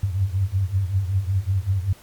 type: tone cluster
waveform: sine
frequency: 85 / 94.6 / 99.9 Hz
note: F2 / F#2 / G2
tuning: -46 / +39 / +33 cents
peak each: -30 / -22 / -23 dBFS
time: 0.03-1.93 s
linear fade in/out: 5 ms
effects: pink hiss -49 dBFS RMS until 2.02 s + MP3 96 kbps